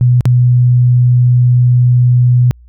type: tone with dropouts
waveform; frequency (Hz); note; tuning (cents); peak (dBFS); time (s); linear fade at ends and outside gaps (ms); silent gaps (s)
sine; 123.47; B2; 0; -5; 0.01-2.51; 0; 0.208-0.255
effects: added 60 Hz sine -37 dBFS peak until 2.68 s